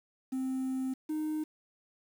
triangle tone pair in turn, 261.6 / 308.6 Hz, C4 / D#4, 0 / -14 cents, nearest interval minor third, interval 286 cents, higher second, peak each -28 dBFS, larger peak neither, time 0.32-0.94 / 1.09-1.44 s, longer first, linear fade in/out 10 ms, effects tanh soft clip ceiling -25 dBFS + 9-bit

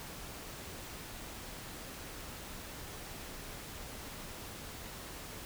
silence, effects pink hiss -46 dBFS RMS until 5.45 s

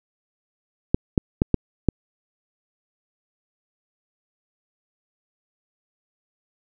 clicks, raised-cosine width 3 ms, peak -3 dBFS, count 5, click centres 0.945 / 1.178 / 1.419 / 1.543 / 1.887 s, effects none

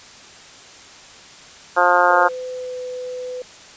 harmonic tone, 177.4 Hz, F3, 27 cents sharp, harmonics 2 / 3 / 4 / 5 / 6 / 7 / 8 / 9, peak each -27 / -19 / -19 / -18 / -21 / -20 / -19 / -25 dBFS, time 1.76-2.29 s, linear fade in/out 20 ms
sine tone with pitch glide, 507 to 501.8 Hz, B4 to B4, +45 to +28 cents, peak -26 dBFS, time 2.1-3.42 s, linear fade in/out 2 ms, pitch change -17 cents, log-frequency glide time 2.47-2.8 s
effects white hiss -42 dBFS RMS until 3.76 s + resampled to 16000 Hz

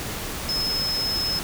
sine tone in noise, 5180 Hz, E8, 31 cents flat, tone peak -23 dBFS, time 0.49-1.39 s, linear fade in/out 0 ms, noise pink, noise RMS -31 dBFS, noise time 0-1.43 s, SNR +5 dB, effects none

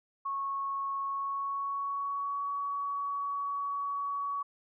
sine tone with pitch glide, 1101 to 1128 Hz, C#6 to C#6, -12 to +30 cents, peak -31 dBFS, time 0.25-4.43 s, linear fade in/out 10 ms, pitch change +42 cents, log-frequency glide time 1.03-2.5 s, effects none

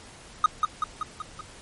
triangle tone with echo, 1251 Hz, D#6, 9 cents sharp, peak -12 dBFS, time 0.44-0.46 s, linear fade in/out 2 ms, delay 190 ms, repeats 5, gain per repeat -4 dB, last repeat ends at 1.41 s, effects pink hiss -47 dBFS RMS until 1.61 s + MP3 48 kbps

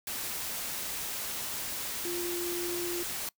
sine tone in noise, 349.2 Hz, F4, in tune, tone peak -33 dBFS, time 2.05-3.03 s, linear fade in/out 2 ms, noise white, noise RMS -36 dBFS, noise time 0.07-3.29 s, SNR 0 dB, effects noise-tail reverb RT60 0.1 s tail -23 dB re dry

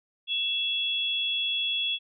sine tone pair together, 2667 / 3363 Hz, E7 / G#7, +20 / +21 cents, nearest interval major third, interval 401 cents, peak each -32 / -26 dBFS, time 0.27-1.99 s, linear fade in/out 50 ms, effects none

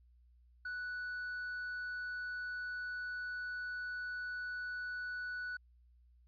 triangle tone, 1480 Hz, F#6, in tune, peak -37 dBFS, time 0.65-5.57 s, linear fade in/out 5 ms, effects added 60 Hz sine -62 dBFS peak until 6.27 s + resampled to 11025 Hz

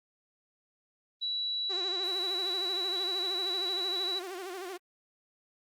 sine tone, 3927 Hz, B7, 11 cents flat, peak -30 dBFS, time 1.21-4.2 s, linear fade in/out 20 ms
sawtooth tone with vibrato, 370 Hz, F#4, in tune, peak -34 dBFS, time 1.69-4.78 s, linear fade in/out 20 ms, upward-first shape sine, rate 13 Hz, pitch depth 110 cents each way
effects Opus 24 kbps

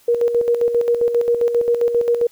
sine tone with tremolo, 474.1 Hz, A#4, 29 cents sharp, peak -12 dBFS, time 0.08-2.27 s, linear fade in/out 5 ms, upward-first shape square, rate 7.5 Hz, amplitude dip 55%, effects white hiss -53 dBFS RMS until 2.31 s

